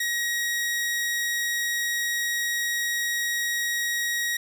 sawtooth tone, 1895 Hz, A#6, 28 cents sharp, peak -21 dBFS, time 0-4.37 s, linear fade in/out 5 ms, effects 9-bit

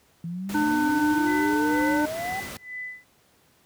sine exponential sweep, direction up, 164.6 to 785 Hz, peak -29 dBFS, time 0.24-2.4 s, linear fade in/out 2 ms
pink noise, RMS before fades -37 dBFS, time 0.49-2.57 s, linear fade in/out 2 ms
harmonic tone, 300.7 Hz, D4, 41 cents sharp, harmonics 1 / 3 / 5, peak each -22 / -27 / -29 dBFS, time 0.54-2.06 s, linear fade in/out 10 ms
sine tone with tremolo, 2000 Hz, B6, 21 cents sharp, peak -31 dBFS, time 1.26-3.05 s, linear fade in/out 20 ms, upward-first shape sine, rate 2.1 Hz, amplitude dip 95%
effects pink hiss -61 dBFS RMS until 3.65 s + high-pass 80 Hz 12 dB/octave

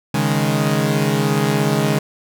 sawtooth chord, C# suspended second, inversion none, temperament equal, 138.59 / 155.56 / 207.7 Hz, C#3 / D#3 / G#3, 0 / 0 / 0 cents, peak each -16 dBFS, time 0.14-1.99 s, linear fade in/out 5 ms, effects none

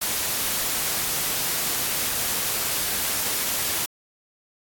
white noise, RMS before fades -25 dBFS, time 0.01-3.86 s, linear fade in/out 10 ms, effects AAC 64 kbps

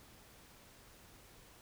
silence, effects pink hiss -60 dBFS RMS until 1.61 s

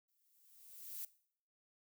violet noise with exponential growth, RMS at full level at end -43 dBFS, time 0.08-1.05 s, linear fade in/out 5 ms, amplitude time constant 210 ms, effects noise-tail reverb RT60 0.6 s tail -19 dB re dry

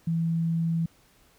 sine tone, 165.4 Hz, E3, 6 cents sharp, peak -23 dBFS, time 0.07-0.86 s, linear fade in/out 5 ms, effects pink hiss -61 dBFS RMS until 1.38 s

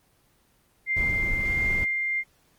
sine tone with tremolo, 2100 Hz, C7, 6 cents sharp, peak -22 dBFS, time 0.86-2.24 s, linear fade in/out 50 ms, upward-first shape sine, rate 1.5 Hz, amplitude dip 25%
brown noise, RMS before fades -31 dBFS, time 0.96-1.85 s, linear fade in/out 10 ms
effects pink hiss -64 dBFS RMS until 2.58 s + Opus 24 kbps

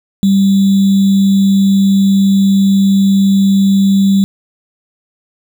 sine tone with sample-and-hold, 196 Hz, G3, in tune, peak -6 dBFS, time 0.23-4.24 s, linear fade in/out 0 ms, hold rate 3675 Hz, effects none

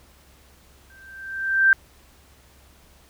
sine tone with exponential growth, 1568 Hz, G6, in tune, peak -10 dBFS, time 0.9-1.73 s, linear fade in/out 1 ms, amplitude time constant 180 ms, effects added 68 Hz sine -55 dBFS peak until 3.09 s + pink hiss -55 dBFS RMS until 3.09 s

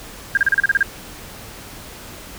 sine tone bursts, 1606 Hz, G6, 41 cents sharp, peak -11 dBFS, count 9, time 0.35-0.829 s, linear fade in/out 2 ms, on 23 ms, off 34 ms, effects pink hiss -37 dBFS RMS until 2.38 s

